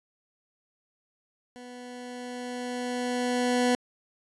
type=tone with level ramp; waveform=20% pulse; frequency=246.9 Hz; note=B3; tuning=in tune; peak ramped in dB=-38 to -16 dBFS; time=1.56-3.75 s; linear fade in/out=0 ms; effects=resampled to 24000 Hz